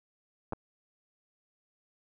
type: clicks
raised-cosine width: 1 ms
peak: -21 dBFS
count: 2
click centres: 0.524 / 0.533 s
effects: none